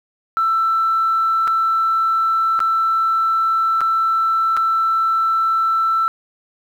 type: tone with dropouts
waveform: sine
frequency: 1331 Hz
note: E6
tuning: 16 cents sharp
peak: -13 dBFS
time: 0.37-6.08 s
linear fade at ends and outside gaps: 0 ms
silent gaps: 1.474-1.478 / 2.592-2.603 / 3.807-3.814 / 4.567-4.572 s
effects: tanh soft clip ceiling -10 dBFS + 8-bit